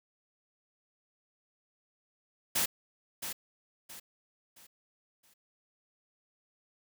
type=noise with echo; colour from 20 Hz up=white; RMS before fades=-29 dBFS; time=2.55-2.66 s; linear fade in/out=10 ms; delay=670 ms; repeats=4; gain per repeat=-9 dB; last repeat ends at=5.34 s; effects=none

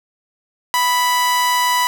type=tone with amplitude modulation; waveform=sawtooth; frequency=987.8 Hz; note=B5; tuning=in tune; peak=-9 dBFS; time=0.74-1.87 s; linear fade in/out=0 ms; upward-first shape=sine; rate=274 Hz; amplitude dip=30%; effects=none

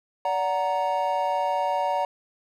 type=chord; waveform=triangle; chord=D augmented; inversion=none; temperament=equal with one note detuned; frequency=577.6 / 740 / 932.3 Hz; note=D5 / F#5 / A#5; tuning=-29 / 0 / 0 cents; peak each=-26 / -25 / -24 dBFS; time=0.25-2.05 s; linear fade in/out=2 ms; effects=none

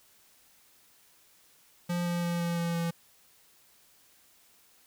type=tone with pitch steps; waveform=square; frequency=174.61 / 173.4 / 172.21 / 171.02 / 169.84 / 168.66 Hz; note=F3 / F3 / F3 / F3 / F3 / E3; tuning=0 / -12 / -24 / -36 / -48 / +40 cents; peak=-29 dBFS; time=1.89-2.91 s; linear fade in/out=10 ms; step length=170 ms; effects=white hiss -62 dBFS RMS until 4.86 s

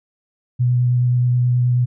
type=tone with vibrato; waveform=sine; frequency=123.47 Hz; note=B2; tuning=in tune; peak=-13 dBFS; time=0.59-1.86 s; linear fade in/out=20 ms; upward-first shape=square; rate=9.4 Hz; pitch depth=9 cents each way; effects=none

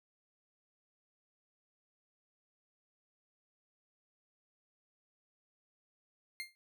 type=tone with exponential decay; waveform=30% pulse; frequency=2114 Hz; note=C7; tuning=17 cents sharp; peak=-33 dBFS; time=6.4-6.55 s; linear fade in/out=0 ms; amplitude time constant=32 ms; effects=none

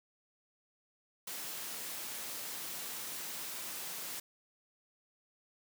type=high-pass noise; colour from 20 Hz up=white; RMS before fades=-42 dBFS; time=1.27-4.2 s; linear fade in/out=5 ms; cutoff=140 Hz; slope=12 dB/octave; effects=none

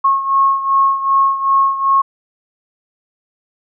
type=beating tone pair; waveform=sine; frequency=1089 / 1091.6 Hz; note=C#6 / C#6; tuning=-31 / -27 cents; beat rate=2.6 Hz; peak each=-12 / -17 dBFS; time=0.04-2.02 s; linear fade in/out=10 ms; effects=none

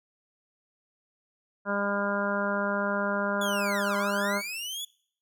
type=harmonic tone; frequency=201.7 Hz; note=G3; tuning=50 cents sharp; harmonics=1 / 2 / 3 / 4 / 5 / 6 / 7 / 8; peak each=-32 / -37 / -31 / -42 / -34 / -39 / -31 / -39 dBFS; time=1.65-4.42 s; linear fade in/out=50 ms
type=linear two-way sweep; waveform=sawtooth; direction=down then up; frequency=3476 to 990 to 3476 Hz; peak=-30 dBFS; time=3.41-4.85 s; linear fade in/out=5 ms; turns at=3.97 s
effects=noise-tail reverb RT60 0.6 s tail -24 dB re dry

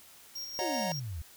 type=tone with tremolo; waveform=square; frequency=5588 Hz; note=F8; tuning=in tune; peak=-37 dBFS; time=0.35-1 s; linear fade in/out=10 ms; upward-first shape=square; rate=5.2 Hz; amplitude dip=35%
type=chord; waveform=square; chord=D# minor seventh; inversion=third; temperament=equal with one note detuned; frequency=554.4 / 622.3 / 730.2 / 932.3 Hz; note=C#5 / D#5 / F#5 / A#5; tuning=0 / 0 / -23 / 0 cents; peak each=-38 dBFS; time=0.59-0.92 s; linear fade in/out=0 ms
type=exponential sweep; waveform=sine; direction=down; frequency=386.6 to 72 Hz; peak=-35 dBFS; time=0.61-1.22 s; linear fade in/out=5 ms
effects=white hiss -55 dBFS RMS until 1.36 s

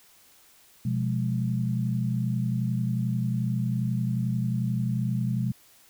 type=tone cluster; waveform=sine; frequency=125.6 / 176.5 / 208.1 Hz; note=B2 / F3 / G#3; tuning=+30 / +19 / +4 cents; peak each=-26 / -31 / -30 dBFS; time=0.85-5.52 s; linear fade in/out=5 ms; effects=white hiss -57 dBFS RMS until 5.89 s

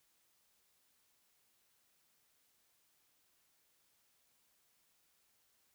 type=silence; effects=white hiss -75 dBFS RMS until 5.74 s

